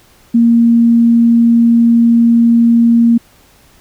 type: tone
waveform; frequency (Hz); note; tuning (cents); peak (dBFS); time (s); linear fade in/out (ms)
sine; 233.1; A#3; 0; -5; 0.34-3.18; 10
effects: pink hiss -47 dBFS RMS until 3.8 s